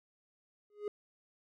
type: tone with exponential growth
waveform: triangle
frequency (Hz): 415.3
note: G#4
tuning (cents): 0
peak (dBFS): -29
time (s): 0.7-0.88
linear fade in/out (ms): 2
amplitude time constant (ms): 39
effects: none